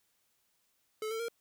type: tone with pitch steps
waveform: square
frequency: 433.2 / 447.9 / 465.1 Hz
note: A4 / A4 / A#4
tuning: -27 / +31 / -4 cents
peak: -35 dBFS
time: 1.02-1.284 s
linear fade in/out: 2 ms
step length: 88 ms
effects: white hiss -75 dBFS RMS until 1.4 s